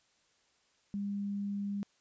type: tone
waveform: sine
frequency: 201.4 Hz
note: G3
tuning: 47 cents sharp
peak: -33 dBFS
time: 0.94-1.83 s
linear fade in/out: 0 ms
effects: white hiss -71 dBFS RMS until 2 s + resampled to 16000 Hz

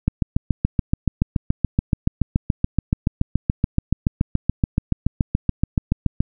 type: click train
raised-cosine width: 5 ms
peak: -4 dBFS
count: 44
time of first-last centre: 0.08-6.205 s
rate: 7.02 Hz
effects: none

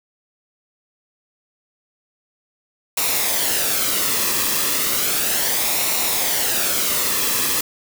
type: noise with flanger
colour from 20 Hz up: white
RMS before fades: -20 dBFS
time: 2.97-7.61 s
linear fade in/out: 5 ms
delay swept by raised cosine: 0.62 to 1.37 ms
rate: 0.34 Hz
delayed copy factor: -0.5
effects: none

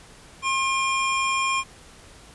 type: tone pair together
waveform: square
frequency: 1070 / 2402 Hz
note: C6 / D7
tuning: +38 / +38 cents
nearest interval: octave + major second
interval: 1400 cents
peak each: -24 / -26 dBFS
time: 0.42-1.64 s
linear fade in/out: 50 ms
effects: pink hiss -48 dBFS RMS until 2.34 s + resampled to 24000 Hz

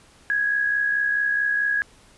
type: tone with amplitude modulation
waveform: sine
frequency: 1661.2 Hz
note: G#6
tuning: in tune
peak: -17 dBFS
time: 0.3-1.82 s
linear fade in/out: 0 ms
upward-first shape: sine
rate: 64.6 Hz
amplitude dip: 50%
effects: pink hiss -53 dBFS RMS until 2.17 s + resampled to 24000 Hz

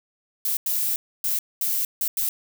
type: noise bursts at uneven times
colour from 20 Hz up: violet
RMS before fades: -24 dBFS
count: 6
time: 0.45-0.57 / 0.66-0.96 / 1.24-1.39 / 1.61-1.85 / 2.01-2.08 / 2.17-2.29 s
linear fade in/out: 2 ms
effects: none

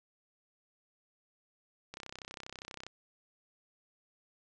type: click train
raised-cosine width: 0.2 ms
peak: -26 dBFS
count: 31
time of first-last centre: 1.94-2.866 s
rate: 32.4 Hz
effects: resampled to 22050 Hz

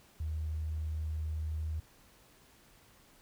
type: tone with pitch glide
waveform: triangle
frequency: 78 to 78.5 Hz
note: D#2 to D#2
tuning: +5 to +16 cents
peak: -29 dBFS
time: 0.2-1.8 s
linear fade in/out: 5 ms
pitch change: +11 cents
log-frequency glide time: 1.55-1.66 s
effects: tanh soft clip ceiling -31 dBFS + pink hiss -62 dBFS RMS until 3.21 s

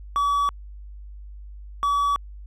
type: tone pair in turn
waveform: triangle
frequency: 1141 / 1141 Hz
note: C#6 / C#6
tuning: +50 / +50 cents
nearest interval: unison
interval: 0 cents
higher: neither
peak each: -17 dBFS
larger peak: neither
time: 0.16-0.49 / 1.83-2.16 s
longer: neither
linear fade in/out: 0 ms
effects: added 50 Hz sine -37 dBFS peak until 2.46 s

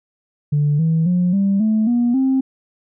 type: tone with pitch steps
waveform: sine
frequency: 146.83 / 161.98 / 178.69 / 197.13 / 217.5 / 239.9 / 264.7 Hz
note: D3 / E3 / F3 / G3 / A3 / A#3 / C4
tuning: 0 / -30 / +40 / +10 / -20 / +50 / +20 cents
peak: -12 dBFS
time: 0.52-2.41 s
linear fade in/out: 10 ms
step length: 270 ms
effects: tanh soft clip ceiling -10 dBFS

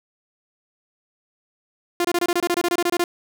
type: tone bursts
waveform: sawtooth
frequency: 349.2 Hz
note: F4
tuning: in tune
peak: -14 dBFS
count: 15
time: 2-3.04 s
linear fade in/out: 2 ms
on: 46 ms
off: 25 ms
effects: none

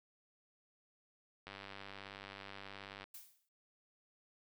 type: click train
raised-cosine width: 0.3 ms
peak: -32 dBFS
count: 156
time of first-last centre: 1.47-3.04 s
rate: 98.7 Hz
type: noise with exponential decay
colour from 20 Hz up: blue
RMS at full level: -48 dBFS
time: 3.14-3.49 s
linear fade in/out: 5 ms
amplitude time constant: 75 ms
effects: none

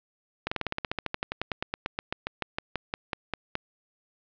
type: slowing click train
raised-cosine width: 0.3 ms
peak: -12 dBFS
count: 29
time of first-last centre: 0.47-3.554 s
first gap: 45 ms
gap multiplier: 1.06
effects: low-pass 4000 Hz 12 dB/octave

